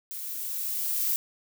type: noise with level ramp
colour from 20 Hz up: violet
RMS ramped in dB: -37 to -26 dBFS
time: 0.11-1.16 s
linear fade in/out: 0 ms
effects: none